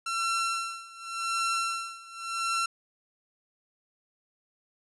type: tone with tremolo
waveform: sawtooth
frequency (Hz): 1353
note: E6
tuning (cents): +45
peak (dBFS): -22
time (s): 0.06-2.66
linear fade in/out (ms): 5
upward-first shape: sine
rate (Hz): 0.88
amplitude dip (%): 90
effects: resampled to 24000 Hz